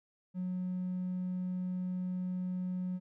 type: tone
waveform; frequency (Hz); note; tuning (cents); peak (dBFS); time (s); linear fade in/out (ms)
triangle; 182.5; F#3; -24; -30; 0.34-3; 50
effects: tanh soft clip ceiling -29 dBFS